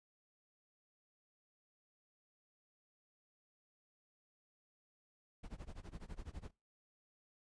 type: noise with tremolo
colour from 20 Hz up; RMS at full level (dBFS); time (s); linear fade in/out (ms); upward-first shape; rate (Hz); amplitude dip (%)
brown; -45; 5.43-6.51; 10; sine; 12; 95
effects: noise-tail reverb RT60 0.3 s tail -26 dB re dry + resampled to 22050 Hz